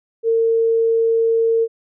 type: tone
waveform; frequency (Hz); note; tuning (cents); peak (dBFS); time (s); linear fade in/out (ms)
sine; 455; A#4; -42; -13; 0.23-1.68; 50
effects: none